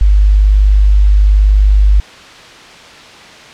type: tone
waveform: sine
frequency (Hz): 50.5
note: G#1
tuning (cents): -48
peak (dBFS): -4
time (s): 0.01-2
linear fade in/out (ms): 0
effects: white hiss -34 dBFS RMS until 3.53 s + low-pass 4000 Hz 12 dB/octave